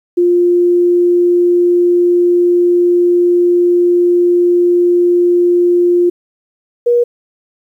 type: tone pair in turn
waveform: sine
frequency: 351.3 / 479.3 Hz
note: F4 / A#4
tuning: +10 / +48 cents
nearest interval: perfect fourth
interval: 538 cents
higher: second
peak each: -7 dBFS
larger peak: neither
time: 0.17-6.1 / 6.86-7.04 s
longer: first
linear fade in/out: 10 ms
effects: 8-bit